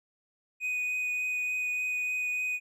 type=tone with vibrato; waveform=triangle; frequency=2489 Hz; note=D#7; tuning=in tune; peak=-27 dBFS; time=0.6-2.6 s; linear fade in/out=50 ms; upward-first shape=triangle; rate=3.4 Hz; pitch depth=10 cents each way; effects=none